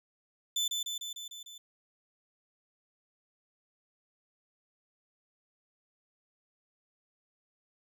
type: tone with echo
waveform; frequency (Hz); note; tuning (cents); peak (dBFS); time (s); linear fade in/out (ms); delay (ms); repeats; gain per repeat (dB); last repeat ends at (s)
30% pulse; 3514; A7; -3; -26; 0.56-0.68; 5; 150; 6; -3; 1.58
effects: none